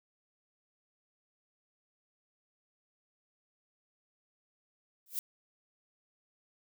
violet noise with exponential growth, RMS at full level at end -30 dBFS, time 5.06-5.19 s, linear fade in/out 1 ms, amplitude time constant 28 ms, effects none

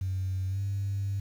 sine tone with pitch glide, 94 to 99.07 Hz, F#2 to G2, +28 to +19 cents, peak -27 dBFS, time 0.01-1.2 s, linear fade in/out 5 ms, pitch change +91 cents, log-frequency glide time 0.48-0.6 s, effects tanh soft clip ceiling -24 dBFS + 9-bit

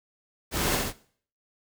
pink noise with echo, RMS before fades -28 dBFS, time 0.51-0.8 s, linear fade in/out 50 ms, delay 66 ms, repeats 2, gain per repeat -2 dB, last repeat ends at 0.932 s, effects noise-tail reverb RT60 0.5 s tail -18 dB re dry

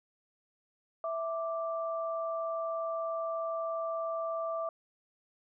sine tone pair together, 657.9 / 1174.7 Hz, E5 / D6, -4 / 0 cents, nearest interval minor seventh, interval 1004 cents, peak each -33 / -37 dBFS, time 1.04-4.69 s, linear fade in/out 2 ms, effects none

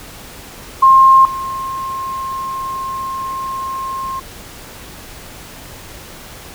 sine tone with level steps, 1064 Hz, C6, 29 cents sharp, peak -4 / -20 dBFS, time 0.82-4.2 s, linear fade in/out 10 ms, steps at 1.25 s, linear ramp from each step 2 ms, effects pink hiss -35 dBFS RMS until 6.54 s

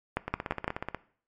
two click trains, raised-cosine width 0.5 ms, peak -17 / -12 dBFS, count 12 / 4, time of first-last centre 0.28-0.947 / 0.17-0.679 s, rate 16.5 / 5.89 Hz, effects noise-tail reverb RT60 0.5 s tail -18 dB re dry + MP3 64 kbps

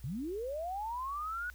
sine linear sweep, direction up, 110 to 1487 Hz, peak -35 dBFS, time 0.04-1.5 s, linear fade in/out 0 ms, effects added 60 Hz sine -50 dBFS peak until 1.54 s + white hiss -62 dBFS RMS until 1.54 s

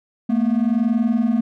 triangle tone pair together, 219.8 / 240.6 Hz, A3 / B3, -2 / -45 cents, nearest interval major second, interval 157 cents, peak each -16 dBFS, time 0.29-1.41 s, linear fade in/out 10 ms, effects tanh soft clip ceiling -8 dBFS

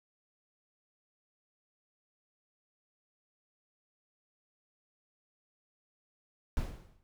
brown noise with exponential decay, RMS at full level -31 dBFS, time 6.57-7.03 s, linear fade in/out 0 ms, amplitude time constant 100 ms, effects none

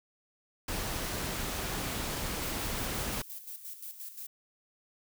pink noise, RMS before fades -35 dBFS, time 0.68-3.22 s, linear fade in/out 5 ms
violet noise with tremolo, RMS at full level -42 dBFS, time 2.42-4.27 s, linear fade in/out 5 ms, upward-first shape square, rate 5.7 Hz, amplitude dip 60%
effects none

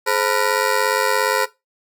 15% pulse ring-modulated tone, 474.2 Hz, A#4, 30 cents sharp, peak -7 dBFS, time 0.06-1.46 s, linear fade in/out 20 ms, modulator 48.6 Hz, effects noise-tail reverb RT60 0.2 s tail -17 dB re dry

